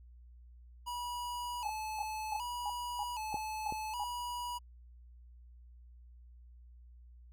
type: tone with vibrato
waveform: square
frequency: 916 Hz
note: A#5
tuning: 31 cents flat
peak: -38 dBFS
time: 0.86-4.59 s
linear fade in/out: 20 ms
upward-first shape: square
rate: 0.65 Hz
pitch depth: 100 cents each way
type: tone bursts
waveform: sine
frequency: 830.6 Hz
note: G#5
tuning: in tune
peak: -35 dBFS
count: 8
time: 1.65-4.04 s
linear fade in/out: 2 ms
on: 45 ms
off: 290 ms
type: clicks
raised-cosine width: 2 ms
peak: -29 dBFS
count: 2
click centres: 3.343 / 3.724 s
effects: added 60 Hz sine -53 dBFS peak until 7.32 s